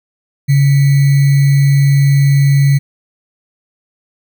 sine tone with sample-and-hold, 139.7 Hz, C#3, 14 cents sharp, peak -6 dBFS, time 0.48-2.79 s, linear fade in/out 20 ms, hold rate 2100 Hz, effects none

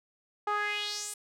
sawtooth tone with band-pass filter sweep, 415.3 Hz, G#4, in tune, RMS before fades -33 dBFS, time 0.47-1.14 s, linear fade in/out 5 ms, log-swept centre 990 to 9700 Hz, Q 3.5, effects none

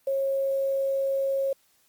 sine tone with quantisation, 544 Hz, C#5, 33 cents flat, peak -23 dBFS, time 0.07-1.53 s, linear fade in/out 5 ms, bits 8, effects white hiss -65 dBFS RMS until 1.88 s + Opus 32 kbps

